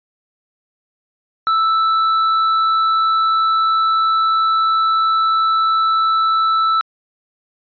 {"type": "tone with tanh clipping", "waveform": "sine", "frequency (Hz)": 1318.5, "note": "E6", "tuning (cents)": 0, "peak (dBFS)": -14, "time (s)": [1.47, 6.81], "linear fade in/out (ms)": 0, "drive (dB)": 8, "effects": ["resampled to 11025 Hz"]}